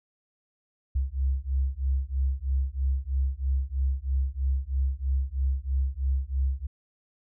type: beating tone pair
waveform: sine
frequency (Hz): 65.41 / 68.51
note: C2 / C#2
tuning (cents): 0 / -20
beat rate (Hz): 3.1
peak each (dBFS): -27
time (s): 0.95-6.67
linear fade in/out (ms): 10
effects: none